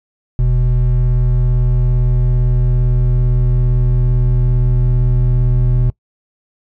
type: tone pair together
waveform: triangle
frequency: 41.14 / 123.47 Hz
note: E1 / B2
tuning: -3 / 0 cents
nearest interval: octave + perfect fifth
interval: 1903 cents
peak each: -10 dBFS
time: 0.39-5.9 s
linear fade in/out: 0 ms
effects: noise-tail reverb RT60 0.1 s tail -23 dB re dry + tanh soft clip ceiling -2 dBFS